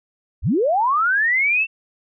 sine linear sweep, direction up, 36.71 to 2712 Hz, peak -15 dBFS, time 0.42-1.67 s, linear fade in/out 50 ms, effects none

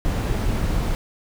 brown noise, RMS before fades -22 dBFS, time 0.05-0.95 s, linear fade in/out 0 ms, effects none

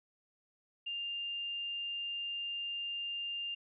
sine tone, 2800 Hz, F7, 4 cents sharp, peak -36 dBFS, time 0.86-3.55 s, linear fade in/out 10 ms, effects none

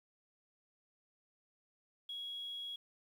sine tone, 3322 Hz, G#7, in tune, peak -40 dBFS, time 2.09-2.76 s, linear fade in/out 5 ms, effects tanh soft clip ceiling -37 dBFS + 11-bit

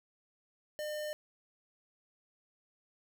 square tone, 604 Hz, D5, 48 cents sharp, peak -37 dBFS, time 0.79-1.13 s, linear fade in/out 0 ms, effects none

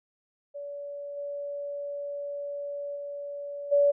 sine tone with level steps, 572 Hz, D5, 46 cents flat, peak -35 / -32 / -34 / -18 dBFS, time 0.54-3.92 s, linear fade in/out 20 ms, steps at 1.16 / 2.95 / 3.71 s, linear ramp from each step 20 ms, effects none

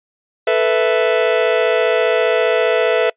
45% pulse chord, A suspended second, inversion none, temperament just, 440 / 495 / 660 Hz, A4 / B4 / E5, 0 / +4 / +2 cents, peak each -17 dBFS, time 0.47-3.1 s, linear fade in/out 5 ms, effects noise-tail reverb RT60 0.1 s tail -24 dB re dry + resampled to 8000 Hz

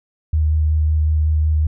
sine tone with vibrato, 77.3 Hz, D#2, 11 cents flat, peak -13 dBFS, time 0.33-1.67 s, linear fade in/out 5 ms, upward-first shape square, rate 5.4 Hz, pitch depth 10 cents each way, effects none

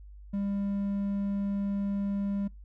triangle tone with hard clipping, 199.6 Hz, G3, 32 cents sharp, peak -29 dBFS, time 0.33-2.48 s, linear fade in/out 10 ms, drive 6 dB, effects noise-tail reverb RT60 0.2 s tail -24 dB re dry + added 50 Hz sine -45 dBFS peak until 2.64 s

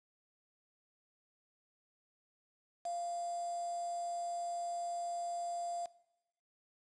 sine tone with quantisation, 693 Hz, F5, 14 cents flat, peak -36 dBFS, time 2.85-5.86 s, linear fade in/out 5 ms, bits 8, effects noise-tail reverb RT60 0.9 s tail -20 dB re dry + resampled to 22050 Hz

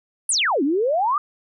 sine exponential two-way sweep, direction down then up, 10730 to 261.6 to 1249 Hz, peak -17 dBFS, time 0.29-1.18 s, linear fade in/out 2 ms, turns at 0.63 s, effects none

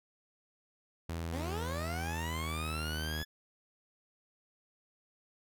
sawtooth tone with pitch glide, 83 to 77.89 Hz, E2 to D#2, +12 to +2 cents, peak -32 dBFS, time 1.09-3.23 s, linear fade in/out 5 ms, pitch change -110 cents, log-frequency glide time 2.07-2.85 s
20% pulse linear sweep, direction up, 236 to 1717 Hz, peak -34 dBFS, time 1.32-3.25 s, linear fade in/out 20 ms
effects none

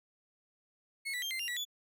35% pulse tone with pitch steps, 2185 / 1966 / 3187 / 2083 / 2796 / 1944 / 3447 Hz, C#7 / B6 / G7 / C7 / F7 / B6 / A7, -26 / -8 / +28 / -8 / +1 / -28 / -36 cents, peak -33 dBFS, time 1.05-1.652 s, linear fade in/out 20 ms, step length 86 ms, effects none

